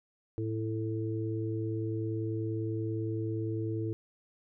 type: harmonic tone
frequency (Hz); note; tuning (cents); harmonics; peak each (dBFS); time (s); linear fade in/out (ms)
110.3; A2; +5; 1 / 3 / 4; -33 / -35 / -39; 0.38-3.93; 0
effects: none